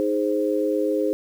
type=chord; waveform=sine; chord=Ab major; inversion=second; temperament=equal; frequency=311.1 / 415.3 / 523.3 Hz; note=Eb4 / Ab4 / C5; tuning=0 / 0 / 0 cents; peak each=-24 dBFS; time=0-1.13 s; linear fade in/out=0 ms; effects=8-bit